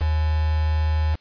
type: tone with quantisation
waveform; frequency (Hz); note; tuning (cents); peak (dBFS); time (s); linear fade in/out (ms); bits
sine; 77.78; D#2; 0; -18; 0-1.16; 20; 5
effects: white hiss -58 dBFS RMS until 1.2 s + resampled to 11025 Hz